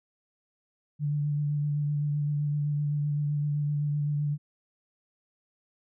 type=tone with vibrato; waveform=sine; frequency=146.83 Hz; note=D3; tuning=in tune; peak=-25 dBFS; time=0.99-4.38 s; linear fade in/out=50 ms; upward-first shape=sine; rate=7.8 Hz; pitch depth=19 cents each way; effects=none